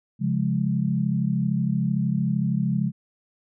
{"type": "chord", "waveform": "sine", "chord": "Db major", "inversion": "none", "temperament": "equal with one note detuned", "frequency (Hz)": [136.92, 174.61, 207.7], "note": ["Db3", "F3", "Ab3"], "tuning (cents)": [-21, 0, 0], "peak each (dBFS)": -25, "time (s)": [0.19, 2.92], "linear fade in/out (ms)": 50, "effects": []}